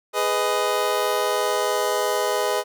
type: chord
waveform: 25% pulse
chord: G# minor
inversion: none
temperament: just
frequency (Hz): 415.3 / 498.4 / 623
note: G#4 / B4 / D#5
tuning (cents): 0 / +16 / +2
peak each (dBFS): -21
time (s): 0.13-2.64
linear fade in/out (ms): 50
effects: none